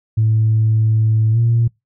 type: tone with pitch glide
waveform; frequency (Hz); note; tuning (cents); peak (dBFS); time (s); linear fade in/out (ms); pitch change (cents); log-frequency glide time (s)
sine; 110 to 116.34; A2 to A#2; 0 to -3; -10; 0.17-1.68; 10; +97; 1.32-1.38
effects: noise-tail reverb RT60 0.2 s tail -26 dB re dry + tanh soft clip ceiling -7 dBFS